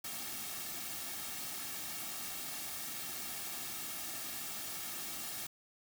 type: noise with comb filter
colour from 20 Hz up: white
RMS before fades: -42 dBFS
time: 0.04-5.47 s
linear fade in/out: 5 ms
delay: 2 ms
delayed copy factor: -0.6
effects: none